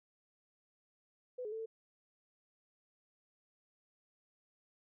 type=tone with pitch steps; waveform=sine; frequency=499.9 / 423 / 443.9 / 447.3 Hz; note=B4 / G#4 / A4 / A4; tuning=+21 / +32 / +15 / +28 cents; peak=-39 dBFS; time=1.38-1.66 s; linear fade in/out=10 ms; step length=70 ms; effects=none